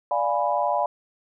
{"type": "chord", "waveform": "sine", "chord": "D diminished seventh", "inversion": "none", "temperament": "equal", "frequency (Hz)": [587.3, 698.5, 830.6, 987.8], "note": ["D5", "F5", "Ab5", "Cb6"], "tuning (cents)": [0, 0, 0, 0], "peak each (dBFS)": -26, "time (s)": [0.11, 0.86], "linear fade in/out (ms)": 2, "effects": []}